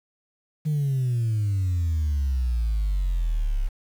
sine exponential sweep, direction down, 155.56 to 32.7 Hz, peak -19 dBFS, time 0.65-3.69 s, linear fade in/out 20 ms, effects tanh soft clip ceiling -19 dBFS + 8-bit

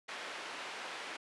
white band-pass noise, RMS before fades -44 dBFS, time 0.08-1.17 s, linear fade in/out 10 ms, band 380 to 2600 Hz, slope 12 dB/octave, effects resampled to 24000 Hz

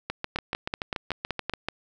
two click trains, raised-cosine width 0.3 ms, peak -12 / -13 dBFS, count 8 / 11, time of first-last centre 0.36-1.686 / 0.1-1.537 s, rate 5.28 / 6.96 Hz, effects none

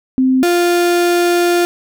sine / 35% pulse tone pair in turn, 260 / 349.3 Hz, C4 / F4, -11 / 0 cents, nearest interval perfect fourth, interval 511 cents, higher second, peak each -9 dBFS, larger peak neither, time 0.18-0.43 / 0.43-1.65 s, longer second, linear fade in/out 0 ms, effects none

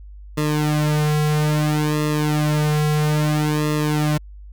sawtooth tone with flanger, 151.1 Hz, D3, 50 cents sharp, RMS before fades -19 dBFS, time 0.37-4.18 s, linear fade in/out 10 ms, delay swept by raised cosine 1.3 to 3.3 ms, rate 0.6 Hz, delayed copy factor -1, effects added 50 Hz sine -36 dBFS peak until 4.52 s

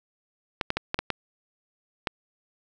clicks, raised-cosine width 0.3 ms, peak -9 dBFS, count 7, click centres 0.612 / 0.704 / 0.77 / 0.944 / 0.99 / 1.103 / 2.072 s, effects none

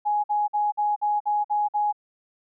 sine tone bursts, 834 Hz, G#5, 7 cents sharp, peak -20 dBFS, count 8, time 0.05-1.927 s, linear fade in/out 20 ms, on 190 ms, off 51 ms, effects none

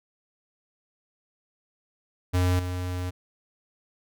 square tone with level steps, 90.3 Hz, F#2, 42 cents flat, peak -21 / -29 dBFS, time 2.33-3.11 s, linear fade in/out 20 ms, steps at 2.59 s, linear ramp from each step 2 ms, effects none

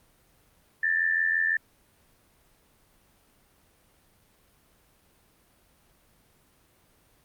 sine tone with amplitude modulation, 1771 Hz, A6, 11 cents sharp, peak -19 dBFS, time 0.83-1.57 s, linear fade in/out 5 ms, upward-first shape sine, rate 86 Hz, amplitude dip 70%, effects pink hiss -63 dBFS RMS until 7.24 s + Opus 32 kbps

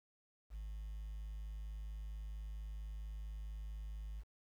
sine tone, 52.2 Hz, G#1, 10 cents sharp, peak -40 dBFS, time 0.5-4.24 s, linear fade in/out 50 ms, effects tanh soft clip ceiling -42 dBFS + 11-bit

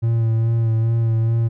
triangle tone with vibrato, 113.9 Hz, A#2, 40 cents flat, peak -13 dBFS, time 0.02-1.49 s, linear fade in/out 20 ms, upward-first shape sine, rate 2.4 Hz, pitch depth 25 cents each way, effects none

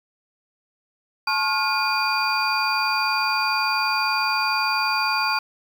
sine tone cluster, 863 / 1087 / 1419 / 2444 / 4667 Hz, A5 / C#6 / F6 / D#7 / D8, -34 / -34 / +27 / -32 / -12 cents, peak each -26 dBFS, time 1.27-5.39 s, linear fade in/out 5 ms, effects 7-bit

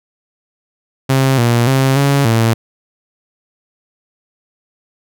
sawtooth tone with pitch steps, 133.7 / 118.6 / 133.7 / 140 / 113.7 Hz, C3 / A#2 / C3 / C#3 / A#2, +38 / +30 / +38 / +18 / -43 cents, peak -6 dBFS, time 1.09-2.54 s, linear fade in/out 10 ms, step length 290 ms, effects none

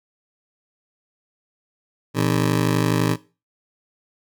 20% pulse ring-modulated tone, 142.8 Hz, D3, 48 cents flat, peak -10 dBFS, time 2.14-3.17 s, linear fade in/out 50 ms, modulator 25.9 Hz, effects noise-tail reverb RT60 0.3 s tail -17 dB re dry

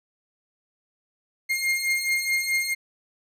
40% pulse beating tone pair, 2124 / 2128.7 Hz, C7 / C7, +25 / +29 cents, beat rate 4.7 Hz, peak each -27 / -23 dBFS, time 1.49-2.75 s, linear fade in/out 20 ms, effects resampled to 32000 Hz

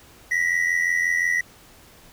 triangle tone pair together, 1893.3 / 1979 Hz, A#6 / B6, +26 / +3 cents, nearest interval minor second, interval 77 cents, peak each -21 / -20 dBFS, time 0.31-1.41 s, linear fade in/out 5 ms, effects pink hiss -50 dBFS RMS until 2.12 s

